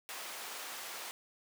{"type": "high-pass noise", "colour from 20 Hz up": "pink", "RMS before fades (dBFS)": -44, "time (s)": [0.09, 1.11], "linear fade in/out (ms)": 0, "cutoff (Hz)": 720, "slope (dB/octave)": 12, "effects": []}